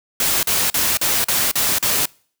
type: noise bursts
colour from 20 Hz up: white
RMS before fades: -18 dBFS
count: 7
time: 0.2-2.056 s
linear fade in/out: 2 ms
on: 230 ms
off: 41 ms
effects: noise-tail reverb RT60 0.5 s tail -26 dB re dry